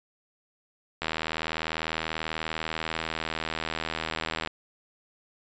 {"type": "click train", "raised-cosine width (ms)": 0.3, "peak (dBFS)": -13, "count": 278, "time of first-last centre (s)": [1.02, 4.474], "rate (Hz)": 80.2, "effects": ["resampled to 16000 Hz"]}